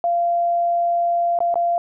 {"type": "tone with dropouts", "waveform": "sine", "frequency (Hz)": 690, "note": "F5", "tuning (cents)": -21, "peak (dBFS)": -16, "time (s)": [0.04, 1.78], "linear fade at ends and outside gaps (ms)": 1, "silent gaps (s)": [[1.389, 1.404], [1.542, 1.556]], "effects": []}